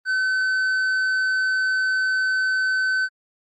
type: tone with tanh clipping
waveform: sine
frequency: 1523 Hz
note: F#6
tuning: 50 cents sharp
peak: -20 dBFS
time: 0.05-3.09 s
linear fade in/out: 50 ms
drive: 6 dB
effects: Opus 32 kbps